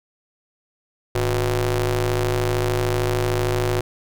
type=ring-modulated tone; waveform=sawtooth; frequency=130.81 Hz; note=C3; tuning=in tune; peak=-12 dBFS; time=1.15-3.81 s; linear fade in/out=5 ms; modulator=235 Hz; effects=none